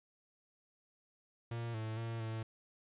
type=tone with pitch steps; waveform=45% pulse; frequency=116.8 / 110.2 / 114.6 / 111.5 Hz; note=A#2 / A2 / A#2 / A2; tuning=+4 / +3 / -29 / +23 cents; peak=-38 dBFS; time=1.51-2.43 s; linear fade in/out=5 ms; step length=230 ms; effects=resampled to 8000 Hz + 12-bit